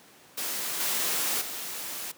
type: noise with level steps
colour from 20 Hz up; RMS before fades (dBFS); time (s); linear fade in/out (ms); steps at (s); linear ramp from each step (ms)
white; -32 / -28 / -36; 0.37-2.12; 10; 0.8 / 1.41; 5
effects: pink hiss -54 dBFS RMS until 2.17 s + high-pass 200 Hz 12 dB/octave